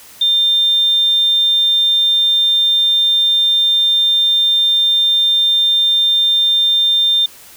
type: tone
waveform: sine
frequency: 3600 Hz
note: A7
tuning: 39 cents sharp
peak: -10 dBFS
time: 0.21-7.26 s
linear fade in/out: 5 ms
effects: white hiss -40 dBFS RMS until 7.56 s

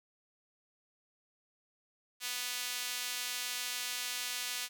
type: tone with high-pass filter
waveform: sawtooth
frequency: 246.9 Hz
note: B3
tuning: in tune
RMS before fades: -38 dBFS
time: 2.2-4.69 s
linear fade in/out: 50 ms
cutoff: 2900 Hz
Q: 0.78
effects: none

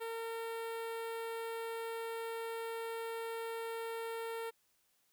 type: tone with notch filter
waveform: sawtooth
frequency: 456.2 Hz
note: A#4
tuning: 37 cents flat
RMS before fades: -41 dBFS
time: 0-4.51 s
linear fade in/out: 20 ms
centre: 5900 Hz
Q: 0.87
effects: white hiss -75 dBFS RMS until 5.12 s

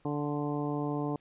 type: harmonic tone with a mistuned harmonic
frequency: 146.3 Hz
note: D3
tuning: 6 cents flat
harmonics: 1 / 2 / 3 / 4 / 5 / 6 / 7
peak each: -35 / -33 / -37 / -43 / -41 / -43 / -43 dBFS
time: 0.05-1.16 s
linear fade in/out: 2 ms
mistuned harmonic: 7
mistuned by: +26 cents
effects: pink hiss -67 dBFS RMS until 1.2 s + resampled to 8000 Hz

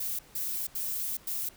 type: noise bursts at uneven times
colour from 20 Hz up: violet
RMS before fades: -33 dBFS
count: 4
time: 0-0.19 / 0.35-0.67 / 0.75-1.17 / 1.27-1.49 s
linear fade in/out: 5 ms
effects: pink hiss -56 dBFS RMS until 1.56 s

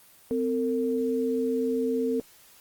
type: tone pair together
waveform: sine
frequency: 256.7 / 453.9 Hz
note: C4 / A#4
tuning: -33 / -46 cents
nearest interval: minor seventh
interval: 987 cents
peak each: -27 / -26 dBFS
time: 0.31-2.2 s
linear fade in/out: 0 ms
effects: white hiss -55 dBFS RMS until 2.6 s + Opus 24 kbps

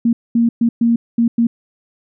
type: tone bursts at uneven times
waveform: sine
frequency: 233.1 Hz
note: A#3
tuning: in tune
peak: -10 dBFS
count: 6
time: 0.05-0.13 / 0.35-0.49 / 0.61-0.69 / 0.81-0.96 / 1.18-1.28 / 1.38-1.47 s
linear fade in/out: 5 ms
effects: none

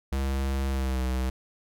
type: tone with pitch glide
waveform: square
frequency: 67.4 to 64.17 Hz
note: C#2 to C2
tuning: -48 to -33 cents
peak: -26 dBFS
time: 0.12-1.3 s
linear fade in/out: 5 ms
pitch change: -85 cents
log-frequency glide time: 0.69-1.02 s
effects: none

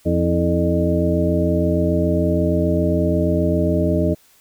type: harmonic tone with a mistuned harmonic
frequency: 86.7 Hz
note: F2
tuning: 12 cents flat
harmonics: 1 / 2 / 3 / 4 / 5 / 7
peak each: -21 / -21 / -24 / -22 / -25 / -22 dBFS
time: 0.05-4.15 s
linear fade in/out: 20 ms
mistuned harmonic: 4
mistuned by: -96 cents
effects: white hiss -54 dBFS RMS until 4.4 s

